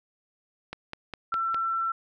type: click train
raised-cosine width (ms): 0.3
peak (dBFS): -19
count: 5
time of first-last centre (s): 0.73-1.545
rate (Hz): 4.91
type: tone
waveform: sine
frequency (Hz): 1344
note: E6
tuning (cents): +33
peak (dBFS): -25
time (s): 1.32-1.92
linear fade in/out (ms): 5
effects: none